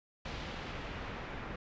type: noise with low-pass filter sweep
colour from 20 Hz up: pink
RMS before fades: -42 dBFS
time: 0.25-1.56 s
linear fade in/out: 5 ms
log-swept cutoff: 3700 to 1900 Hz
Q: 1
effects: resampled to 16000 Hz